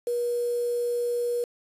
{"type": "tone with quantisation", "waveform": "sine", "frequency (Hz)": 480.9, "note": "B4", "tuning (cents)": -46, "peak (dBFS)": -24, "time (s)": [0.07, 1.44], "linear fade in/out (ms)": 2, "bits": 7, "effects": ["resampled to 32000 Hz"]}